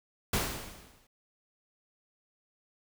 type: noise with exponential decay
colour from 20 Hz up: pink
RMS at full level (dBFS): -27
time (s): 0.33-1.07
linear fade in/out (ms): 5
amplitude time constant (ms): 160
effects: none